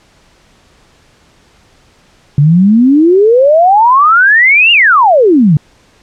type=exponential two-way sweep; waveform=sine; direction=up then down; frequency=138.4 to 2876 to 138.4 Hz; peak=-3 dBFS; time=2.38-5.57 s; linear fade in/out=2 ms; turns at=4.72 s; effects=pink hiss -47 dBFS RMS until 6.02 s + low-pass 7000 Hz 12 dB/octave